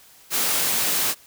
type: high-pass noise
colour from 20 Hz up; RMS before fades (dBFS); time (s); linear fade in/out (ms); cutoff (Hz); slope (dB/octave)
white; -22; 0.3-1.15; 50; 150; 12
effects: white hiss -51 dBFS RMS until 1.26 s